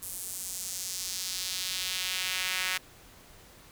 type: tone with high-pass filter sweep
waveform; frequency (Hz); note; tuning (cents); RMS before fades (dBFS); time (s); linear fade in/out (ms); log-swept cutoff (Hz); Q
sawtooth; 184.9; F#3; -1; -34; 0.02-2.78; 10; 10000 to 2000; 1.4
effects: pink hiss -54 dBFS RMS until 3.71 s